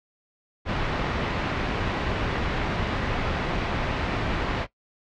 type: low-pass noise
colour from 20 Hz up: pink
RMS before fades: -27 dBFS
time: 0.65-4.67 s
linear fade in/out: 50 ms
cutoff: 2800 Hz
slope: 12 dB/octave
effects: noise-tail reverb RT60 0.1 s tail -17 dB re dry + low-pass 5000 Hz 12 dB/octave